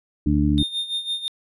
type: harmonic tone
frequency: 73.3 Hz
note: D2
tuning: 3 cents flat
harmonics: 1 / 2 / 3 / 4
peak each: -22 / -23 / -23 / -20 dBFS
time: 0.26-0.63 s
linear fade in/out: 5 ms
type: tone with tremolo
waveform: triangle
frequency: 3645 Hz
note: A#7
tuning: 40 cents flat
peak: -20 dBFS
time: 0.58-1.28 s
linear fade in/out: 0 ms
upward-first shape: sine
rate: 6 Hz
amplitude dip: 75%
effects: resampled to 32000 Hz